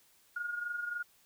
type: tone with amplitude modulation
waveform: sine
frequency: 1430 Hz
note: F6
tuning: 41 cents sharp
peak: -32 dBFS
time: 0.36-1.03 s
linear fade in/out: 5 ms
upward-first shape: sine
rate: 23.5 Hz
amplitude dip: 60%
effects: white hiss -66 dBFS RMS until 1.25 s